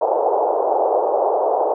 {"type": "band-pass noise", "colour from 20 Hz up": "white", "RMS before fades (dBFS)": -18, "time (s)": [0.01, 1.74], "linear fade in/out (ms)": 5, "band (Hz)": [400, 860], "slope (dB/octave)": 48, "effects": []}